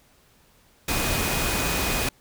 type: tone in noise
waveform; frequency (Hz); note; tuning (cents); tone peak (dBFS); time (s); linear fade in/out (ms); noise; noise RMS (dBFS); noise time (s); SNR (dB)
sine; 2489; D#7; 0; -33; 0.88-2.09; 5; pink; -25; 0.88-2.09; -11
effects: pink hiss -59 dBFS RMS until 2.2 s